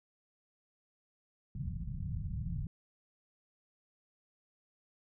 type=low-pass noise; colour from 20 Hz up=white; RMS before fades=-38 dBFS; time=1.55-2.67 s; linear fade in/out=2 ms; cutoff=170 Hz; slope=48 dB/octave; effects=none